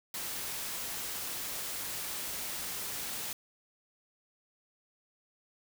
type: noise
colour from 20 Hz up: white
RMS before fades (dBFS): -38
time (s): 0.14-3.33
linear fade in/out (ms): 2
effects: none